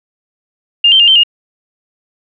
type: tone with pitch steps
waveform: sine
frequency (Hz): 2812 / 3125 / 2815 / 3113 / 2845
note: F7 / G7 / F7 / G7 / F7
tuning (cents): +11 / -6 / +13 / -13 / +31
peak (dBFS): -4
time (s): 0.84-1.235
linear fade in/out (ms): 5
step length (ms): 79
effects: none